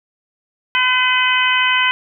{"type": "harmonic tone", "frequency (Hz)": 507, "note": "B4", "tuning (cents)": 45, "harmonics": [2, 3, 4, 5, 6], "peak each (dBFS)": [-19, -19, -19, -19, -19], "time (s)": [0.75, 1.91], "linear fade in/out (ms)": 0, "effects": []}